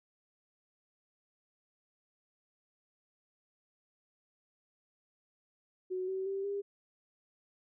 sine tone with pitch steps, 370 / 380.2 / 390.6 / 401.4 Hz, F#4 / F#4 / G4 / G4, 0 / +47 / -6 / +41 cents, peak -33 dBFS, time 5.9-6.62 s, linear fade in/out 20 ms, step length 180 ms, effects none

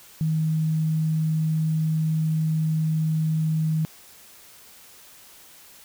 sine tone, 157.9 Hz, D#3, 26 cents sharp, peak -20 dBFS, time 0.21-3.85 s, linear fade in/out 0 ms, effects white hiss -49 dBFS RMS until 5.84 s

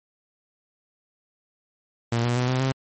sawtooth tone with pitch steps, 117.1 / 120.81 / 124.64 / 128.59 / 132.66 Hz, A#2 / B2 / B2 / C3 / C3, +8 / -38 / +16 / -30 / +24 cents, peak -17 dBFS, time 2.12-2.72 s, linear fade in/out 5 ms, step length 120 ms, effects MP3 32 kbps

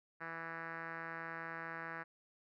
5% pulse tone with low-pass filter, 164.81 Hz, E3, in tune, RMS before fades -45 dBFS, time 0.2-2.04 s, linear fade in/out 20 ms, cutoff 1700 Hz, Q 3.1, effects none

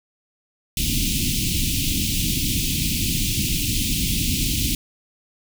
pink band-stop noise, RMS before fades -22 dBFS, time 0.77-4.75 s, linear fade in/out 2 ms, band 310 to 2500 Hz, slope 48 dB/octave, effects none

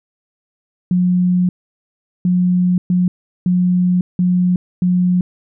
sine tone bursts at uneven times, 180 Hz, F#3, 47 cents flat, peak -11 dBFS, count 6, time 0.91-1.49 / 2.25-2.78 / 2.9-3.08 / 3.46-4.01 / 4.19-4.56 / 4.82-5.21 s, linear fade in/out 2 ms, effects none

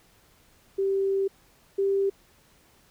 sine tone pair in turn, 390 / 393.2 Hz, G4 / G4, -9 / +5 cents, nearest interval unison, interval 14 cents, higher second, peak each -22 / -21 dBFS, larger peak second, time 0.78-1.28 / 1.78-2.1 s, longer first, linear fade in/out 10 ms, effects pink hiss -60 dBFS RMS until 2.9 s

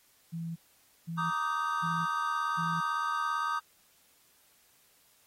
sine tone bursts, 166.1 Hz, E3, 13 cents sharp, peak -34 dBFS, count 4, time 0.32-2.81 s, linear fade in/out 20 ms, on 240 ms, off 510 ms
triangle chord, Eb major seventh, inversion second, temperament just, 933.4 / 1166.7 / 1244.5 / 1555.6 Hz, Bb5 / D6 / Eb6 / G6, +2 / -12 / 0 / -14 cents, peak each -36 / -33 / -30 / -35 dBFS, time 1.17-3.6 s, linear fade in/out 20 ms
effects white hiss -65 dBFS RMS until 5.26 s + AAC 48 kbps

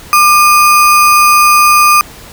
sine tone with sample-and-hold, 1196 Hz, D6, 31 cents sharp, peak -3 dBFS, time 0.13-2.01 s, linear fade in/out 0 ms, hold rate 3675 Hz, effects pink hiss -33 dBFS RMS until 2.32 s

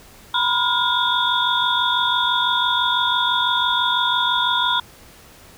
sine tone cluster, 962 / 1008 / 1421 / 3372 / 3624 Hz, B5 / B5 / F6 / G#7 / A#7, -46 / +35 / +30 / +26 / -50 cents, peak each -23 dBFS, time 0.34-4.8 s, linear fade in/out 5 ms, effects pink hiss -46 dBFS RMS until 5.57 s

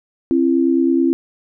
sine tone pair together, 266.9 / 336.3 Hz, C4 / E4, +35 / +35 cents, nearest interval major third, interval 400 cents, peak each -15 dBFS, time 0.31-1.13 s, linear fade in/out 0 ms, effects none

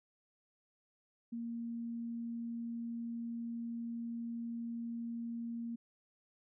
sine tone, 233.1 Hz, A#3, in tune, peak -38 dBFS, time 1.32-5.76 s, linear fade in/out 10 ms, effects none

